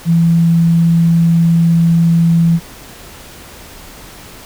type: tone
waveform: sine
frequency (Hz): 167.2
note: E3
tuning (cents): +25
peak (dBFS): -7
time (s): 0.05-2.6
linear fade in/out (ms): 50
effects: pink hiss -35 dBFS RMS until 4.45 s